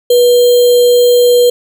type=tone with sample-and-hold; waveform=sine; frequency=486.6 Hz; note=B4; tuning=26 cents flat; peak=-4 dBFS; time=0.1-1.5 s; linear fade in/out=5 ms; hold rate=3675 Hz; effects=none